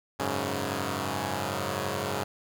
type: chord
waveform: 5% pulse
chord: F# suspended second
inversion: none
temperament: equal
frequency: 92.5 / 103.83 / 138.59 Hz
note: F#2 / G#2 / C#3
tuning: 0 / 0 / 0 cents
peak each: -22 dBFS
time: 0.19-2.24 s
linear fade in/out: 10 ms
effects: none